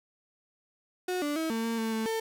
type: tone with pitch steps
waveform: 35% pulse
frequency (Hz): 364.3 / 292.7 / 321.6 / 226.2 / 228.8 / 223.8 / 221.8 / 447.6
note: F#4 / D4 / E4 / A3 / A#3 / A3 / A3 / A4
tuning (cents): -27 / -6 / -43 / +48 / -32 / +30 / +14 / +30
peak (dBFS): -27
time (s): 1.08-2.2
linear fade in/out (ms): 5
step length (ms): 140
effects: none